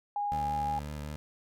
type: tone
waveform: sine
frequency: 820 Hz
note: G#5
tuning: 22 cents flat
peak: -29 dBFS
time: 0.16-0.79 s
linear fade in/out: 2 ms
type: tone with vibrato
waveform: 20% pulse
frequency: 74.3 Hz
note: D2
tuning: 21 cents sharp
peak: -32 dBFS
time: 0.32-1.16 s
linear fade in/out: 0 ms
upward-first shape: sine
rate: 5.4 Hz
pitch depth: 24 cents each way
effects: none